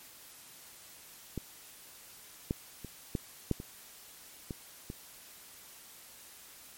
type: clicks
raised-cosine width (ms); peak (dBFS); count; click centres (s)
3; -22 / -17 / -29 / -18 / -15 / -28 / -24 / -26; 8; 1.377 / 2.509 / 2.847 / 3.152 / 3.513 / 3.601 / 4.508 / 4.901
effects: white hiss -53 dBFS RMS until 6.77 s + MP3 64 kbps